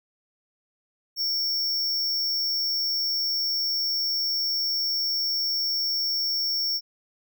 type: tone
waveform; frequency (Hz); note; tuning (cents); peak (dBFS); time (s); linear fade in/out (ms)
square; 5470; F8; -37; -24; 1.16-6.81; 50
effects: none